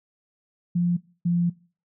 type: tone pair in turn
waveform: sine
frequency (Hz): 174.61 / 173.2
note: F3 / F3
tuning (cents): 0 / -14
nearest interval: unison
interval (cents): 14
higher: first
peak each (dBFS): -19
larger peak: neither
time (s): 0.75-0.97 / 1.25-1.5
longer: second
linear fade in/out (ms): 10
effects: noise-tail reverb RT60 0.4 s tail -22 dB re dry